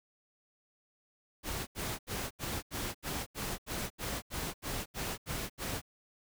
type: noise bursts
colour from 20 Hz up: pink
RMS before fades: -37 dBFS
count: 14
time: 1.43-5.817 s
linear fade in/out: 50 ms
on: 240 ms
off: 79 ms
effects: none